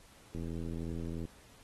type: click train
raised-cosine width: 3 ms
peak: -28 dBFS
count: 76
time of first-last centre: 0.35-1.253 s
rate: 83.1 Hz
effects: pink hiss -60 dBFS RMS until 1.63 s + AAC 32 kbps